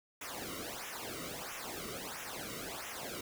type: noise with flanger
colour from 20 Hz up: pink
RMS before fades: -43 dBFS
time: 0.21-3.21 s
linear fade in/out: 5 ms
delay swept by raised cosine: 0.22 to 1.21 ms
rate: 1.5 Hz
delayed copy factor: -0.9
effects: none